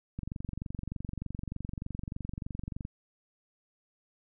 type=click train; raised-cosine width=5 ms; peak=-24 dBFS; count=63; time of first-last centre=0.19-2.851 s; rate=23.3 Hz; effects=none